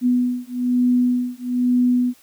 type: beating tone pair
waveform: sine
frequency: 246.9 / 248 Hz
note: B3 / B3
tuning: 0 / +7 cents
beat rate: 1.1 Hz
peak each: -19 dBFS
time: 0.01-2.14 s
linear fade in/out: 50 ms
effects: white hiss -53 dBFS RMS until 2.22 s